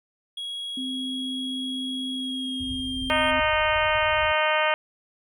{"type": "tone with pitch glide", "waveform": "triangle", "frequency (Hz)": [3316, 3172], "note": ["G#7", "G7"], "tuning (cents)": [-3, 20], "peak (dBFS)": -29, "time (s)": [0.37, 3.31], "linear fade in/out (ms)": 5, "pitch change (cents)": -77, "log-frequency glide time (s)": [2.14, 3.13]}
{"type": "tone", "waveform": "sine", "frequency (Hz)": 259.6, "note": "C4", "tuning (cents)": -13, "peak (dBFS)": -30, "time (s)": [0.77, 3.4], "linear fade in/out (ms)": 5}
{"type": "low-pass noise", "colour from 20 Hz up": "white", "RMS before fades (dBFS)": -39, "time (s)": [2.6, 4.32], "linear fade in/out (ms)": 5, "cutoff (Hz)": 110, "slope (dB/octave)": 96}
{"type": "harmonic tone", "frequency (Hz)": 308.2, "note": "D#4", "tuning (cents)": -16, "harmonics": [2, 3, 4, 5, 6, 7, 8, 9, 10], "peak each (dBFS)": [-25, -27, -28, -29, -30, -30, -31, -32, -32], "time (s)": [3.1, 4.74], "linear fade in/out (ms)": 0}
{"effects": []}